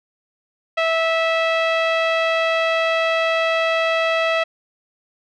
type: tone with low-pass filter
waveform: sawtooth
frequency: 654 Hz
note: E5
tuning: 14 cents flat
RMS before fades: -19 dBFS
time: 0.77-4.44 s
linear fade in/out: 10 ms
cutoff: 2800 Hz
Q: 2.1
effects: none